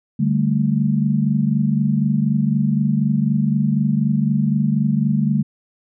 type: chord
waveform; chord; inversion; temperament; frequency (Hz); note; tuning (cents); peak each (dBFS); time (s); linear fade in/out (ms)
sine; D suspended fourth; none; equal; 146.83 / 196 / 220; D3 / G3 / A3; 0 / 0 / 0; -19 / -20 / -19; 0.19-5.43; 10
effects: none